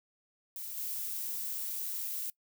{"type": "noise with level steps", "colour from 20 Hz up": "violet", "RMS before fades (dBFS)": [-41, -37], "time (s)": [0.56, 2.3], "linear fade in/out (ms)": 2, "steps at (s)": 0.77, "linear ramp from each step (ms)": 5, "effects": ["noise-tail reverb RT60 0.1 s tail -22 dB re dry"]}